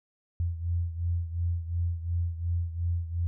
sine beating tone pair, 85 / 87.8 Hz, F2 / F2, -46 / +10 cents, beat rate 2.8 Hz, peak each -28 / -33 dBFS, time 0.4-3.27 s, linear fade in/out 0 ms, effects none

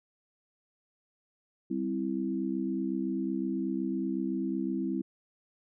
sine chord, C major, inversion second, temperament equal, 196 / 261.6 / 329.6 Hz, G3 / C4 / E4, 0 / 0 / 0 cents, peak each -34 / -33 / -33 dBFS, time 1.7-5.02 s, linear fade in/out 10 ms, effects none

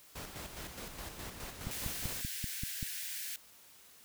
pink noise with tremolo, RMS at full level -44 dBFS, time 0.15-2.22 s, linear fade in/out 10 ms, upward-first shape square, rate 4.8 Hz, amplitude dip 45%
click train, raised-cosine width 5 ms, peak -26 dBFS, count 7, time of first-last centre 1.67-2.828 s, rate 5.18 Hz
white high-pass noise, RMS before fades -41 dBFS, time 1.71-3.36 s, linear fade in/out 2 ms, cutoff 1500 Hz, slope 96 dB/octave
effects white hiss -59 dBFS RMS until 4.04 s

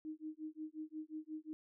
sine tone with tremolo, 311.1 Hz, D#4, in tune, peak -40 dBFS, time 0.05-1.53 s, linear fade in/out 0 ms, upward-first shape sine, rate 5.6 Hz, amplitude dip 100%, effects none

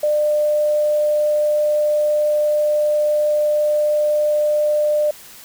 sine tone, 599 Hz, D5, 34 cents sharp, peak -14 dBFS, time 0.03-5.11 s, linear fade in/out 5 ms, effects white hiss -41 dBFS RMS until 5.44 s

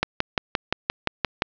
click train, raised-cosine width 0.3 ms, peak -4 dBFS, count 9, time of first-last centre 0.03-1.421 s, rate 5.75 Hz, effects resampled to 16000 Hz + 7-bit

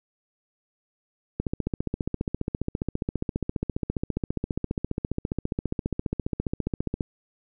click train, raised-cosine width 3 ms, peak -13 dBFS, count 84, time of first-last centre 1.4-7.008 s, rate 14.8 Hz, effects none

